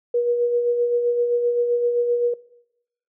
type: tone with tremolo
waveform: sine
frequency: 480.3 Hz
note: B4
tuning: 48 cents flat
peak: -16 dBFS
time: 0.14-2.34 s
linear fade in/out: 5 ms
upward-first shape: sine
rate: 7.7 Hz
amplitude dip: 45%
effects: noise-tail reverb RT60 0.8 s tail -19 dB re dry